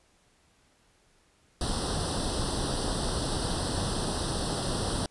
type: noise with comb filter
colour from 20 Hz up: pink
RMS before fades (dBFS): -30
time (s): 1.61-5.06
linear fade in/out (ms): 2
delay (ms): 0.22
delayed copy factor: +0.95
effects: pink hiss -65 dBFS RMS until 5.1 s + resampled to 24000 Hz